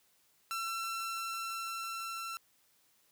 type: tone with level ramp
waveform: sawtooth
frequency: 1347 Hz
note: E6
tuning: 37 cents sharp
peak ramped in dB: -31 to -35 dBFS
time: 0.51-2.37 s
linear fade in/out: 0 ms
effects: white hiss -70 dBFS RMS until 3.11 s + high-pass 60 Hz 12 dB/octave